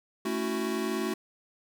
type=chord; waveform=square; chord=F# minor seventh; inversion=first; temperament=equal; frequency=220 / 277.2 / 329.6 / 370 Hz; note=A3 / C#4 / E4 / F#4; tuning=0 / 0 / 0 / 0 cents; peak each=-34 / -38 / -36 / -33 dBFS; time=0.25-1.14 s; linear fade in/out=5 ms; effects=none